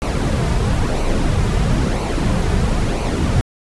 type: noise with flanger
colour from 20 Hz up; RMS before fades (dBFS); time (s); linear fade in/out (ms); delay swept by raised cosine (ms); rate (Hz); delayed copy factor
brown; -17; 0.02-3.41; 0; 0.57 to 3.77; 1; -0.5
effects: resampled to 24000 Hz